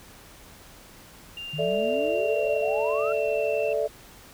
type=tone with pitch glide; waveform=sine; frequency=2794 to 2683 Hz; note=F7 to E7; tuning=0 to +30 cents; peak=-34 dBFS; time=1.37-3.73 s; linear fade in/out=2 ms; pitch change=-70 cents; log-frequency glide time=1.63-3.58 s
type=exponential sweep; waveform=sine; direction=up; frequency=144.6 to 1396.9 Hz; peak=-31 dBFS; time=1.53-3.13 s; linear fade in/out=10 ms
type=chord; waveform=sine; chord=A suspended fourth; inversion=none; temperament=equal; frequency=440 / 587.3 / 659.3 Hz; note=A4 / D5 / E5; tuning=0 / 0 / 0 cents; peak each=-27 / -26 / -29 dBFS; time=1.58-3.88 s; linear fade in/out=20 ms
effects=pink hiss -49 dBFS RMS until 4.33 s